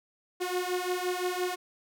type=beating tone pair; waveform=sawtooth; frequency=359.1 / 364.9 Hz; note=F4 / F#4; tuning=+48 / -24 cents; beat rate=5.8 Hz; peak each=-28 dBFS; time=0.4-1.56 s; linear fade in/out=20 ms; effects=none